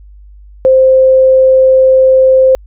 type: tone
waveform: sine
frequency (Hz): 523.3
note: C5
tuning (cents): 0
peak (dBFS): -3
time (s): 0.65-2.55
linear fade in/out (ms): 0
effects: added 50 Hz sine -33 dBFS peak until 2.66 s